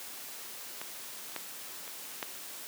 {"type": "clicks", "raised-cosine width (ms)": 0.3, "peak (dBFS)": [-23, -19, -29, -17], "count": 4, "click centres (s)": [0.815, 1.363, 1.878, 2.228], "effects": ["white hiss -44 dBFS RMS until 2.67 s", "high-pass 200 Hz 12 dB/octave"]}